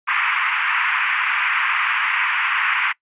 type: band-pass noise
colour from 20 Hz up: white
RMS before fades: -20 dBFS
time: 0.07-2.93 s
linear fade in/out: 20 ms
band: 990 to 2600 Hz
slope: 48 dB/octave
effects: noise-tail reverb RT60 0.1 s tail -22 dB re dry + resampled to 8000 Hz